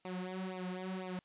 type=tone with flanger; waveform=sawtooth; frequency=185 Hz; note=F#3; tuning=in tune; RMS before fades=-41 dBFS; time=0.05-1.19 s; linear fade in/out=0 ms; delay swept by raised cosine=0.61 to 4.71 ms; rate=2 Hz; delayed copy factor=-1; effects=white hiss -73 dBFS RMS until 1.24 s + resampled to 8000 Hz